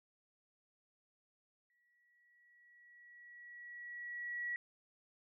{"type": "tone with exponential growth", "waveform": "sine", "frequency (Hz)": 1928, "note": "B6", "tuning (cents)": -42, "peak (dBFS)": -36, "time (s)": [1.7, 4.56], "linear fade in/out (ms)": 1, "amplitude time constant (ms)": 620, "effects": []}